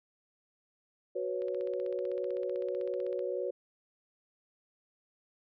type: chord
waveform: sine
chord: F# suspended fourth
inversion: none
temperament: just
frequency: 370 / 493.3 / 555 Hz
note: F#4 / B4 / C#5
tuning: 0 / -2 / +2 cents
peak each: -36 dBFS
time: 1.15-3.51 s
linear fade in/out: 10 ms
type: click train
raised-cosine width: 0.3 ms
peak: -37 dBFS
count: 29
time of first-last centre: 1.42-3.192 s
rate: 15.8 Hz
effects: none